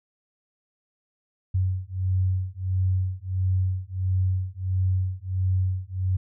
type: beating tone pair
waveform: sine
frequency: 92.5 / 94 Hz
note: F#2 / F#2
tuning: 0 / +28 cents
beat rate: 1.5 Hz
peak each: -25 dBFS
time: 1.54-6.17 s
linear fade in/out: 10 ms
effects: none